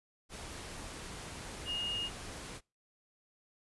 sine tone in noise, 2852 Hz, F7, 36 cents sharp, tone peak -34 dBFS, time 1.65-2.1 s, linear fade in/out 50 ms, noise pink, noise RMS -45 dBFS, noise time 0.29-2.61 s, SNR +8 dB, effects noise-tail reverb RT60 0.3 s tail -26 dB re dry + resampled to 24000 Hz

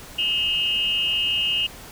sine tone with amplitude modulation, 2850 Hz, F7, 34 cents sharp, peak -16 dBFS, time 0.18-1.67 s, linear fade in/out 10 ms, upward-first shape sine, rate 246 Hz, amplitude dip 80%, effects pink hiss -41 dBFS RMS until 1.91 s

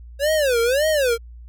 square tone with vibrato, 539 Hz, C#5, 49 cents flat, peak -17 dBFS, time 0.19-1.18 s, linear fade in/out 50 ms, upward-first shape sine, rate 1.8 Hz, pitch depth 270 cents each way, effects added 59 Hz sine -37 dBFS peak until 1.48 s

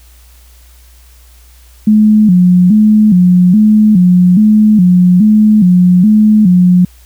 sine tone with vibrato, 196 Hz, G3, in tune, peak -3 dBFS, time 1.87-6.85 s, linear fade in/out 5 ms, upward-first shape square, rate 1.2 Hz, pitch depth 150 cents each way, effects added 60 Hz sine -38 dBFS peak until 7.05 s + white hiss -46 dBFS RMS until 7.05 s

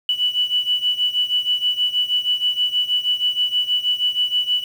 sine beating tone pair, 2960 / 2966.3 Hz, F#7 / F#7, 0 / +4 cents, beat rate 6.3 Hz, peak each -19 / -22 dBFS, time 0.09-4.64 s, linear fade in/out 2 ms, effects 7-bit

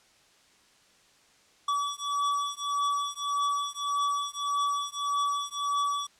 square beating tone pair, 1144 / 1145.7 Hz, D6 / D6, -46 / -43 cents, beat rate 1.7 Hz, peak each -31 dBFS, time 1.68-6.07 s, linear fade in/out 5 ms, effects white hiss -61 dBFS RMS until 6.19 s + low-pass 7000 Hz 12 dB/octave

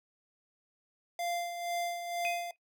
square tone with tremolo, 694 Hz, F5, 11 cents flat, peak -32 dBFS, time 1.19-2.51 s, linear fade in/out 2 ms, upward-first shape sine, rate 2.1 Hz, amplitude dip 55%
sine tone with exponential decay, 2508 Hz, D#7, 13 cents sharp, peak -30 dBFS, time 2.25-2.56 s, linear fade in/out 0 ms, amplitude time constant 67 ms
effects noise-tail reverb RT60 0.1 s tail -18 dB re dry

